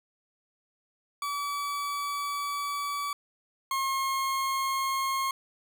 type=tone pair in turn; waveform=40% pulse; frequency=1146 / 1076.3 Hz; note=D6 / C6; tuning=-43 / +49 cents; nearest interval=minor second; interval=108 cents; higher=first; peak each=-29 / -26 dBFS; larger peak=second; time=1.22-3.13 / 3.71-5.31 s; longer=first; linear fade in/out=2 ms; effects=none